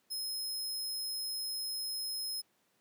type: tone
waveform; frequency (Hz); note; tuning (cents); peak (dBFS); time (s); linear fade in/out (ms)
sawtooth; 5140; E8; -45; -33; 0.1-2.42; 20
effects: pink hiss -73 dBFS RMS until 2.8 s + high-pass 200 Hz 12 dB/octave